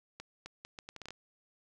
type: accelerating click train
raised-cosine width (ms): 0.2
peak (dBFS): -27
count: 10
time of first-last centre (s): 0.2-1.106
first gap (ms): 260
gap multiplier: 0.73
effects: none